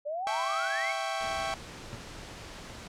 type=exponential sweep; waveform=sine; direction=up; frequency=570 to 2294 Hz; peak=-31 dBFS; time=0.05-0.93 s; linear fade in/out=20 ms
type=chord; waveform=sawtooth; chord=C# diminished; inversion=first; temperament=equal; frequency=659.3 / 784 / 1108.7 Hz; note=E5 / G5 / C#6; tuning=0 / 0 / 0 cents; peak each=-31 / -30 / -33 dBFS; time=0.27-1.54 s; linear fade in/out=0 ms
type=noise; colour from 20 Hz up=pink; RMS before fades=-44 dBFS; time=1.2-2.88 s; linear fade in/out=10 ms
type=tone with exponential decay; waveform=30% pulse; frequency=114 Hz; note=A#2; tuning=38 cents flat; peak=-33 dBFS; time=1.93-2.07 s; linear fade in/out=0 ms; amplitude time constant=29 ms
effects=low-pass 7000 Hz 12 dB/octave